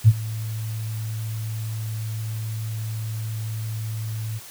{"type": "tone with ADSR envelope", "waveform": "sine", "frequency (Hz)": 110, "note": "A2", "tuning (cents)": 0, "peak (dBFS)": -6, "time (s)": [0.04, 4.4], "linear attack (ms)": 40, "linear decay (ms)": 43, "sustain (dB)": -20, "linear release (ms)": 32, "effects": ["white hiss -42 dBFS RMS until 4.5 s"]}